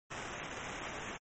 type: noise with sample-and-hold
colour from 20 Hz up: blue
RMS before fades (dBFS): -43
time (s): 0.1-1.18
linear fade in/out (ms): 20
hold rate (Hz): 4410
effects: MP3 32 kbps